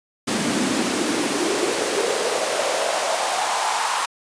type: noise with high-pass filter sweep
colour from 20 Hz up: pink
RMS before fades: -22 dBFS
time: 0.27-4.06 s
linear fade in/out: 10 ms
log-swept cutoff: 210 to 1000 Hz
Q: 3.8
effects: resampled to 22050 Hz